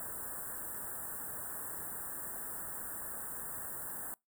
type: band-stop noise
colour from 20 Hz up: white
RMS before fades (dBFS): -42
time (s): 0-4.14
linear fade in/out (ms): 0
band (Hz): 1800 to 7700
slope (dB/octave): 96
effects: noise-tail reverb RT60 0.2 s tail -26 dB re dry